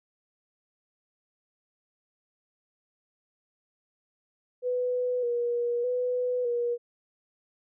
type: tone with vibrato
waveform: sine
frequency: 487.5 Hz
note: B4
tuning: 23 cents flat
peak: -25 dBFS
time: 4.62-6.78 s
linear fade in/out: 50 ms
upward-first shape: square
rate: 0.82 Hz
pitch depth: 33 cents each way
effects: none